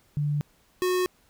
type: tone pair in turn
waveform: sine / square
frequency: 146.83 / 365 Hz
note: D3 / F#4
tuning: 0 / -24 cents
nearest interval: octave + major third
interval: 1576 cents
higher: second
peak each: -23 dBFS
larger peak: neither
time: 0.17-0.41 / 0.82-1.06 s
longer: neither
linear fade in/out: 0 ms
effects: pink hiss -63 dBFS RMS until 1.29 s